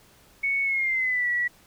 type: tone with pitch glide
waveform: sine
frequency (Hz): 2216 to 1940.3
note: C#7 to B6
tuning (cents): -1 to -31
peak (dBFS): -22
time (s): 0.43-1.48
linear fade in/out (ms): 10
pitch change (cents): -230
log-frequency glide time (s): 0.63-1.29
effects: pink hiss -56 dBFS RMS until 1.66 s